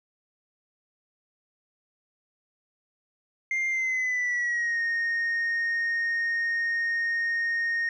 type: tone with pitch glide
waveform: sine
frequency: 2104 to 1852.9 Hz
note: C7 to A#6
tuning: +9 to -11 cents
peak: -22 dBFS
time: 3.51-7.89 s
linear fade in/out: 2 ms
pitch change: -220 cents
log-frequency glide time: 3.68-4.8 s
effects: tanh soft clip ceiling -23 dBFS